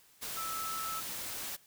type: tone in noise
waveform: sine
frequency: 1311 Hz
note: E6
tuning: 10 cents flat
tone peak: -37 dBFS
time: 0.36-1.01 s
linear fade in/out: 20 ms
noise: white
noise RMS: -40 dBFS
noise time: 0.21-1.57 s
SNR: 0 dB
effects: white hiss -63 dBFS RMS until 1.66 s